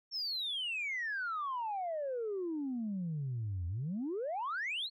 sine exponential two-way sweep, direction down then up, 5510 to 83.1 to 4397 Hz, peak -33 dBFS, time 0.11-4.9 s, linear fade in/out 50 ms, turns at 3.67 s, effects tanh soft clip ceiling -31 dBFS

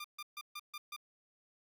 15% pulse tone bursts, 1197 Hz, D6, 33 cents sharp, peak -36 dBFS, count 6, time 0-0.964 s, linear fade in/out 5 ms, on 44 ms, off 140 ms, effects none

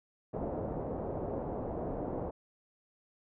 white low-pass noise, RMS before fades -37 dBFS, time 0.33-2.31 s, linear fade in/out 10 ms, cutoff 680 Hz, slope 24 dB/octave, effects none

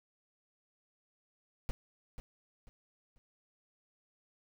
brown noise with echo, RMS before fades -33 dBFS, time 1.69-1.71 s, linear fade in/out 0 ms, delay 490 ms, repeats 3, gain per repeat -10 dB, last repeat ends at 3.18 s, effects none

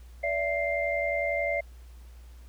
sine tone cluster, 577 / 668 / 2098 Hz, D5 / E5 / C7, -31 / +23 / +4 cents, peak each -30 dBFS, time 0.23-1.61 s, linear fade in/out 10 ms, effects added 60 Hz sine -45 dBFS peak until 2.48 s + pink hiss -61 dBFS RMS until 2.48 s

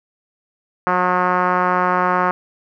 5% pulse tone with low-pass filter, 180.9 Hz, F#3, 39 cents flat, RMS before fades -17 dBFS, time 0.87-2.31 s, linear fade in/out 0 ms, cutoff 1200 Hz, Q 2.1, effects none

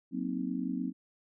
sine chord, C half-diminished seventh, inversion second, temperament equal with one note detuned, 185 / 234.6 / 261.6 / 311.1 Hz, Gb3 / Bb3 / C4 / Eb4, 0 / +11 / 0 / 0 cents, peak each -37 / -38 / -34 / -40 dBFS, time 0.11-0.93 s, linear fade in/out 50 ms, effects none

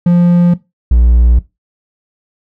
triangle tone pair in turn, 174.61 / 59.36 Hz, F3 / A#1, 0 / +32 cents, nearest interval octave + perfect fifth, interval 1868 cents, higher first, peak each -3 dBFS, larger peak neither, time 0.06-0.54 / 0.91-1.39 s, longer neither, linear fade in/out 5 ms, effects noise-tail reverb RT60 0.2 s tail -17 dB re dry

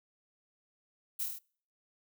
violet noise with echo, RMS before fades -35 dBFS, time 1.19-1.24 s, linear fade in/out 10 ms, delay 25 ms, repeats 6, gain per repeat -2 dB, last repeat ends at 1.39 s, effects noise-tail reverb RT60 0.5 s tail -26 dB re dry

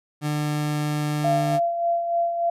30% pulse tone, 149.4 Hz, D3, 30 cents sharp, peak -20 dBFS, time 0.21-1.6 s, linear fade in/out 50 ms
sine tone with tremolo, 684 Hz, F5, 36 cents flat, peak -18 dBFS, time 1.24-2.5 s, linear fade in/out 5 ms, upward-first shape sine, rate 3.4 Hz, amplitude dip 50%
effects resampled to 32000 Hz

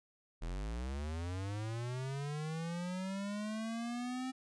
square linear sweep, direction up, 38.85 to 261.5 Hz, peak -38 dBFS, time 0.41-4.32 s, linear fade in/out 20 ms, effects resampled to 22050 Hz

